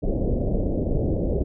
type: low-pass noise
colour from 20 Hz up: pink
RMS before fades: -23 dBFS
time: 0.02-1.44 s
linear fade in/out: 20 ms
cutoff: 610 Hz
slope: 48 dB/octave
effects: none